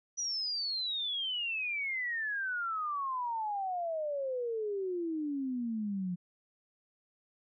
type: exponential sweep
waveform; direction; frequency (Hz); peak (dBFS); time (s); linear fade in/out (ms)
sine; down; 5920 to 174.61; -32; 0.17-6.16; 20
effects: none